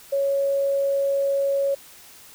sine tone, 554.4 Hz, C#5, in tune, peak -19 dBFS, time 0.12-1.75 s, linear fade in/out 10 ms, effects white hiss -47 dBFS RMS until 2.34 s

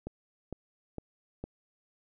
click train, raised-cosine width 2 ms, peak -24 dBFS, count 4, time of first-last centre 0.07-1.44 s, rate 2.19 Hz, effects none

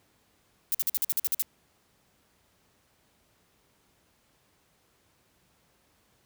violet noise bursts, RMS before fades -26 dBFS, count 10, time 0.72-1.421 s, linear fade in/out 0 ms, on 26 ms, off 49 ms, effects pink hiss -67 dBFS RMS until 6.25 s + high-pass 60 Hz 12 dB/octave

